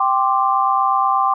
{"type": "chord", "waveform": "sine", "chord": "G suspended fourth", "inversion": "none", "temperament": "equal", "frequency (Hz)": [784, 1046.5, 1174.7], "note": ["G5", "C6", "D6"], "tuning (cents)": [0, 0, 0], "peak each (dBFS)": -18, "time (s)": [0, 1.34], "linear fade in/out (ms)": 5, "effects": []}